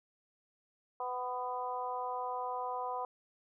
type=harmonic tone with a mistuned harmonic; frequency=250 Hz; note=B3; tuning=21 cents sharp; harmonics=2 / 3 / 4 / 5; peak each=-42 / -39 / -38 / -46 dBFS; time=1-3.05 s; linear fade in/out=2 ms; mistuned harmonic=5; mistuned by=-20 cents; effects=none